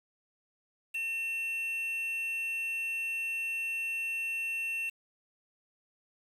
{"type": "tone with quantisation", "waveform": "triangle", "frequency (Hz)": 2700, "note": "E7", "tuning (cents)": 41, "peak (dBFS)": -30, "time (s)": [0.94, 4.9], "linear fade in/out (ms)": 10, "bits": 8, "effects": []}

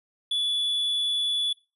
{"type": "tone", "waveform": "triangle", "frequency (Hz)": 3435, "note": "A7", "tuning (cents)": -42, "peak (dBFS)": -22, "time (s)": [0.31, 1.53], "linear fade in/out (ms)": 5, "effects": ["noise-tail reverb RT60 0.3 s tail -21 dB re dry", "resampled to 32000 Hz"]}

